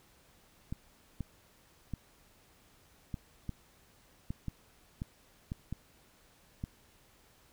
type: clicks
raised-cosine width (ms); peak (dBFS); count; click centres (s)
5; -24; 11; 0.725 / 1.207 / 1.937 / 3.142 / 3.493 / 4.305 / 4.483 / 5.019 / 5.519 / 5.726 / 6.639
effects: pink hiss -64 dBFS RMS until 7.52 s